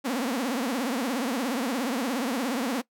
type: tone with vibrato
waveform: sawtooth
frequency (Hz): 252.9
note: B3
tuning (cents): +41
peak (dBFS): -22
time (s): 0.04-2.82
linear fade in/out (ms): 20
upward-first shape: triangle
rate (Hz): 17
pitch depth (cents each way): 250
effects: noise-tail reverb RT60 0.1 s tail -20 dB re dry